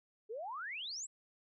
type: exponential sweep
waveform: sine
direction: up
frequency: 407.2 to 8100 Hz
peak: -40 dBFS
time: 0.29-1.07 s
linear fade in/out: 20 ms
effects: none